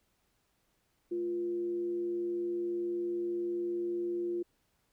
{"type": "tone with frequency modulation", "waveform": "sine", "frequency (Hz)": 349.2, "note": "F4", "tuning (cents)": 0, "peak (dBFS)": -31, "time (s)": [1.11, 4.43], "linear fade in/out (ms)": 10, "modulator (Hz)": 135, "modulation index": 0.22, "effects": ["pink hiss -75 dBFS RMS until 4.92 s"]}